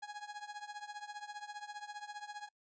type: tone with tremolo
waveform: 30% pulse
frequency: 830.6 Hz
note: G#5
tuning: in tune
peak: -38 dBFS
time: 0.02-2.49 s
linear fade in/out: 10 ms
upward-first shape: triangle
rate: 15 Hz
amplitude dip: 90%
effects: noise-tail reverb RT60 0.1 s tail -25 dB re dry + resampled to 16000 Hz